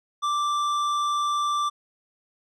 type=tone with tanh clipping; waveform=sine; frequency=1174.7 Hz; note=D6; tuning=in tune; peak=-24 dBFS; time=0.22-1.7 s; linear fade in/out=20 ms; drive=12 dB; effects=none